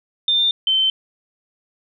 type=tone pair in turn; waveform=sine; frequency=3598 / 3088 Hz; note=A7 / G7; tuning=+38 / -27 cents; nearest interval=minor third; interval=265 cents; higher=first; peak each=-14 dBFS; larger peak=neither; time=0.28-0.51 / 0.67-0.9 s; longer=neither; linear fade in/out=2 ms; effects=none